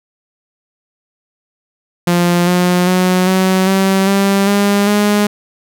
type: tone with pitch steps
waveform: sawtooth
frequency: 174.61 / 178.9 / 183.29 / 187.79 / 192.4 / 197.13 / 202 / 206.9 Hz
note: F3 / F3 / F#3 / F#3 / G3 / G3 / G#3 / G#3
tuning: 0 / +42 / -16 / +26 / -32 / +10 / -48 / -6 cents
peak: -6 dBFS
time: 2.07-5.27 s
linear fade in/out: 5 ms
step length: 400 ms
effects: none